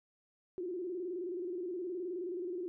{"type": "tone with vibrato", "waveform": "sine", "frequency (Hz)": 357.2, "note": "F4", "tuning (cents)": 39, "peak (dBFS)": -36, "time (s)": [0.58, 2.68], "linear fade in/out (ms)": 0, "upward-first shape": "square", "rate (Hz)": 19, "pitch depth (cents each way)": 76, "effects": []}